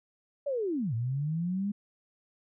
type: linear two-way sweep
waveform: sine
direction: down then up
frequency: 587.3 to 110 to 207.9 Hz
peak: -28 dBFS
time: 0.46-1.72 s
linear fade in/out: 10 ms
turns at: 0.94 s
effects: none